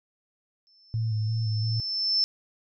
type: tone with exponential growth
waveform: sine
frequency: 5300 Hz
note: E8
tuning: 9 cents sharp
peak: -19 dBFS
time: 0.67-2.24 s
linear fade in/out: 0 ms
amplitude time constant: 340 ms
type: tone with vibrato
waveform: sine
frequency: 110 Hz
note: A2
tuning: in tune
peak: -24 dBFS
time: 0.94-1.8 s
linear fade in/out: 0 ms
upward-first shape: square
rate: 2.9 Hz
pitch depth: 33 cents each way
effects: none